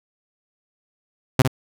sawtooth tone with echo, 130 Hz, C3, 11 cents flat, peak -6 dBFS, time 1.39-1.42 s, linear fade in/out 5 ms, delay 57 ms, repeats 1, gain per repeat -7 dB, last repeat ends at 1.477 s, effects none

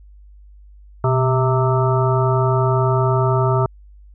harmonic tone with a mistuned harmonic, 130.81 Hz, C3, in tune, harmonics 1 / 3 / 5 / 7 / 9 / 10, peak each -16 / -21 / -23 / -24 / -26 / -26 dBFS, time 1.04-3.66 s, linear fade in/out 2 ms, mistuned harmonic 1, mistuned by -83 cents, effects added 50 Hz sine -41 dBFS peak until 4.14 s

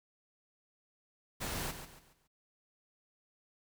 pink noise with echo, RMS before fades -38 dBFS, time 1.4-1.72 s, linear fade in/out 20 ms, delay 140 ms, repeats 4, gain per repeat -9 dB, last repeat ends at 2.28 s, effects none

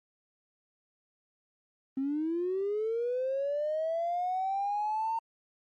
triangle linear sweep, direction up, 261.6 to 914 Hz, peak -25 dBFS, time 1.97-5.19 s, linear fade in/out 5 ms, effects tanh soft clip ceiling -26 dBFS + Opus 24 kbps

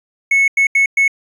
triangle tone bursts at uneven times, 2200 Hz, C#7, 14 cents flat, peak -7 dBFS, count 4, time 0.31-0.48 / 0.57-0.67 / 0.75-0.86 / 0.97-1.08 s, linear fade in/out 5 ms, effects tanh soft clip ceiling -3 dBFS + resampled to 32000 Hz

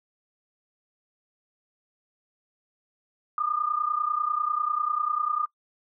sine tone pair together, 1196.9 / 1227 Hz, D6 / D#6, +32 / -25 cents, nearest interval unison, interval 43 cents, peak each -27 dBFS, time 3.38-5.46 s, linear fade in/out 2 ms, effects noise-tail reverb RT60 0.1 s tail -23 dB re dry

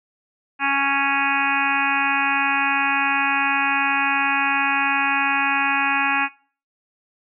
harmonic tone, 277.2 Hz, C#4, in tune, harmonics 1 / 3 / 4 / 5 / 6 / 7 / 8 / 9 / 10, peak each -30 / -24 / -26 / -27 / -24 / -31 / -30 / -24 / -31 dBFS, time 0.59-6.29 s, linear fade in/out 50 ms, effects noise-tail reverb RT60 0.4 s tail -19 dB re dry

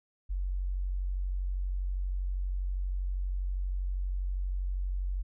sine tone, 46.25 Hz, F#1, in tune, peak -29 dBFS, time 0.29-5.23 s, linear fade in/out 20 ms, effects none

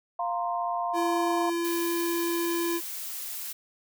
sine chord, F suspended fourth, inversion none, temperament just, 698.5 / 931.3 / 1047.7 Hz, F5 / Bb5 / C6, 0 / -2 / +2 cents, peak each -29 / -33 / -32 dBFS, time 0.19-1.5 s, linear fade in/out 5 ms
square tone, 339.8 Hz, F4, 47 cents flat, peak -27 dBFS, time 0.93-2.81 s, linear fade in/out 50 ms
blue noise, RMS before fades -36 dBFS, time 1.64-3.53 s, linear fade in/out 10 ms
effects none

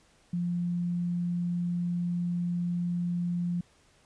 sine tone, 174.61 Hz, F3, in tune, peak -27 dBFS, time 0.33-3.61 s, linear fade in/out 5 ms, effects pink hiss -63 dBFS RMS until 4.05 s + resampled to 22050 Hz

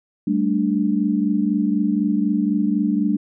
sine chord, G suspended second, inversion none, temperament equal, 196 / 220 / 293.7 Hz, G3 / A3 / D4, 0 / 0 / 0 cents, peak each -21 dBFS, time 0.27-3.17 s, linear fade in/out 5 ms, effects none

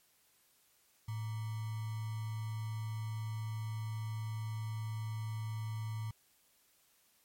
sine tone with sample-and-hold, 110 Hz, A2, in tune, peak -36 dBFS, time 1.08-6.11 s, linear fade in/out 5 ms, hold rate 1050 Hz, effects white hiss -70 dBFS RMS until 7.24 s + MP3 64 kbps

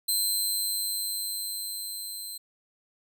15% pulse tone with level ramp, 4100 Hz, C8, 36 cents flat, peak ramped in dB -17 to -30 dBFS, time 0.08-2.38 s, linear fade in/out 10 ms, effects none

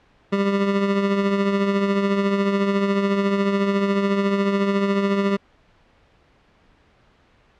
25% pulse tone with tremolo, 198.5 Hz, G3, 22 cents sharp, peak -12 dBFS, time 0.32-5.37 s, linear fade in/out 10 ms, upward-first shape triangle, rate 14 Hz, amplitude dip 50%, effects pink hiss -57 dBFS RMS until 7.59 s + low-pass 3000 Hz 12 dB/octave

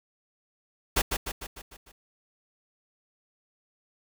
pink noise with echo, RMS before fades -23 dBFS, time 0.96-1.02 s, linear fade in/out 10 ms, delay 150 ms, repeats 6, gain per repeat -5 dB, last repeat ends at 1.92 s, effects none

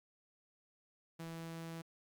sawtooth tone, 164.81 Hz, E3, in tune, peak -40 dBFS, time 1.19-1.82 s, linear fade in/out 10 ms, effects Opus 48 kbps

